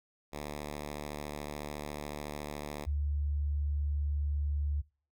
5% pulse / sine tone pair in turn, 73.9 / 72.71 Hz, D2 / D2, +11 / -17 cents, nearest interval unison, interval 28 cents, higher first, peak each -27 / -29 dBFS, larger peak first, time 0.32-2.86 / 2.86-4.82 s, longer first, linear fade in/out 20 ms, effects noise-tail reverb RT60 0.4 s tail -24 dB re dry

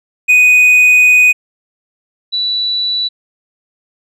triangle / sine tone pair in turn, 2489 / 3951 Hz, D#7 / B7, 0 / 0 cents, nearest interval minor sixth, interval 800 cents, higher second, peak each -3 / -13 dBFS, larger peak first, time 0.28-1.33 / 2.32-3.09 s, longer first, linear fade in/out 20 ms, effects none

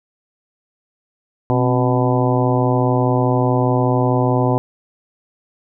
harmonic tone with a mistuned harmonic, 124.8 Hz, B2, 19 cents sharp, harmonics 1 / 2 / 3 / 4 / 5 / 6 / 7 / 8, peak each -17 / -20 / -22 / -23 / -24 / -25 / -25 / -26 dBFS, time 1.5-4.58 s, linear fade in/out 0 ms, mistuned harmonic 2, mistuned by +78 cents, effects none

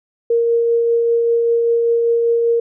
sine tone with tremolo, 466.2 Hz, A#4, in tune, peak -11 dBFS, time 0.3-2.6 s, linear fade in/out 5 ms, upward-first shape triangle, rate 5.1 Hz, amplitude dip 25%, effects none

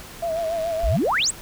sine tone with vibrato, 659.3 Hz, E5, in tune, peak -22 dBFS, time 0.22-0.97 s, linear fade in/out 10 ms, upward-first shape sine, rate 7 Hz, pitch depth 60 cents each way
click train, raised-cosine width 0.2 ms, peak -25 dBFS, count 67, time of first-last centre 0.36-0.983 s, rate 106 Hz
sine exponential sweep, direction up, 36.32 to 9060 Hz, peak -18 dBFS, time 0.83-1.31 s, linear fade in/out 10 ms
effects pink hiss -40 dBFS RMS until 1.41 s

